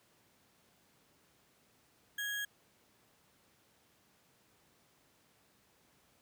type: tone with sample-and-hold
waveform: sine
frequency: 1661.2 Hz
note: G#6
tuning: in tune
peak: -35 dBFS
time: 2.18-2.45 s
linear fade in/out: 5 ms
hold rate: 4900 Hz
effects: pink hiss -69 dBFS RMS until 6.21 s + high-pass 100 Hz 12 dB/octave